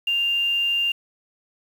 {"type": "tone with quantisation", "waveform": "sine", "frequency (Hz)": 2794, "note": "F7", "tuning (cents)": 0, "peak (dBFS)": -19, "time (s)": [0.07, 0.92], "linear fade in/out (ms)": 5, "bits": 7, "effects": []}